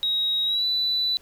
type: tone with pitch glide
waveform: sine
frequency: 3800 to 3975 Hz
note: A#7 to B7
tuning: +33 to +10 cents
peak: -20 dBFS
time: 0.03-1.17 s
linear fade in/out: 0 ms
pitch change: +77 cents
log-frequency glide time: 0.45-0.65 s
effects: tanh soft clip ceiling -16 dBFS + pink hiss -55 dBFS RMS until 1.21 s